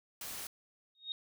white noise, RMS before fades -43 dBFS, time 0.21-0.47 s, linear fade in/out 2 ms
sine tone with exponential growth, 3729 Hz, A#7, in tune, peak -32 dBFS, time 0.95-1.12 s, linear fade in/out 1 ms, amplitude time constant 35 ms
effects none

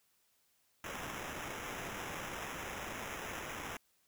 blue noise with sample-and-hold, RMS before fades -43 dBFS, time 0.84-3.77 s, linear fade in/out 2 ms, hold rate 4410 Hz, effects white hiss -74 dBFS RMS until 4.07 s

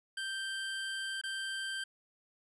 25% pulse tone with dropouts, 1568 Hz, G6, in tune, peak -32 dBFS, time 0.17-1.84 s, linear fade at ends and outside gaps 5 ms, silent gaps 1.214-1.236 s, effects resampled to 22050 Hz

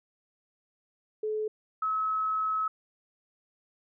sine tone pair in turn, 430 / 1288.5 Hz, A4 / E6, -40 / -40 cents, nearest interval octave + perfect fifth, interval 1900 cents, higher second, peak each -28 / -26 dBFS, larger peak second, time 1.23-1.48 / 1.82-2.68 s, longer second, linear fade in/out 5 ms, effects none

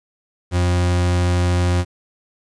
40% pulse tone, 88.7 Hz, F2, 27 cents sharp, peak -14 dBFS, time 0.51-1.85 s, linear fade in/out 50 ms, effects resampled to 22050 Hz + 8-bit

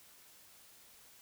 silence, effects white hiss -60 dBFS RMS until 1.21 s

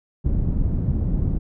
pink low-pass noise, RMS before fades -21 dBFS, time 0.24-1.39 s, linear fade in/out 20 ms, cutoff 170 Hz, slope 12 dB/octave, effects none

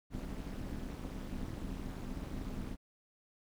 brown noise with amplitude modulation, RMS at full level -37 dBFS, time 0.1-2.77 s, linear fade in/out 50 ms, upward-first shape sine, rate 225 Hz, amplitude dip 100%, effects none

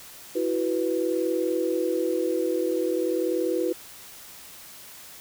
sine chord, E suspended second, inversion none, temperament equal, 329.6 / 370 / 493.9 Hz, E4 / F#4 / B4, 0 / 0 / 0 cents, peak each -27 dBFS, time 0.35-3.73 s, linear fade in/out 10 ms, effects white hiss -45 dBFS RMS until 5.2 s

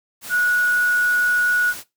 sine tone in noise, 1462 Hz, F#6, 21 cents flat, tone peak -16 dBFS, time 0.29-1.74 s, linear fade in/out 50 ms, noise white, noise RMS -34 dBFS, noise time 0.21-1.84 s, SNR +15 dB, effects noise-tail reverb RT60 0.2 s tail -18 dB re dry

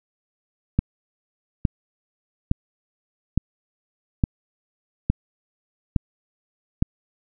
click train, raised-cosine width 5 ms, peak -5 dBFS, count 8, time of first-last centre 0.79-6.824 s, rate 1.16 Hz, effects none

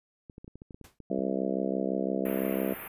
clicks, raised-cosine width 3 ms, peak -32 dBFS, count 11, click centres 0.298 / 0.381 / 0.445 / 0.479 / 0.556 / 0.619 / 0.708 / 0.745 / 0.813 / 1.003 / 1.189 s
pink noise with exponential decay, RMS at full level -47 dBFS, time 0.84-0.99 s, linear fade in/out 5 ms, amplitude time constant 32 ms
harmonic tone, 65.9 Hz, C2, 13 cents sharp, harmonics 3 / 4 / 5 / 6 / 7 / 8 / 9 / 10, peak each -33 / -34 / -35 / -36 / -36 / -37 / -38 / -38 dBFS, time 1.1-2.74 s, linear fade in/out 5 ms
white band-stop noise, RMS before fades -38 dBFS, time 2.25-2.88 s, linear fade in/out 5 ms, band 2700 to 12000 Hz, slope 48 dB/octave
effects resampled to 32000 Hz

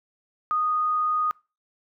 sine tone, 1238 Hz, D#6, 9 cents flat, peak -21 dBFS, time 0.51-1.31 s, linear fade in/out 0 ms, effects noise-tail reverb RT60 0.3 s tail -24 dB re dry

